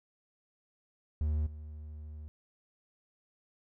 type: tone with level steps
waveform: triangle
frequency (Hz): 76.1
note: D#2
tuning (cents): -38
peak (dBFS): -26 / -40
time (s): 1.21-2.28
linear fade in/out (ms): 0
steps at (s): 1.46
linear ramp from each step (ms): 10
effects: none